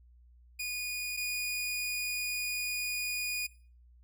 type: tone pair in turn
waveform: sawtooth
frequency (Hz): 2458 / 2458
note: D#7 / D#7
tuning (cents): -22 / -22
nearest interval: unison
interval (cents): 0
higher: neither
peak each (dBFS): -30 / -28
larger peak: second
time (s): 0.59-1.17 / 1.17-3.47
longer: second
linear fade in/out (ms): 10
effects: noise-tail reverb RT60 0.4 s tail -19 dB re dry + added 60 Hz sine -56 dBFS peak until 4.03 s